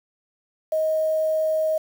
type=tone with quantisation; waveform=sine; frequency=629 Hz; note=D#5; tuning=19 cents sharp; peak=-19 dBFS; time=0.72-1.78 s; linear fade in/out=5 ms; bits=7; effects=none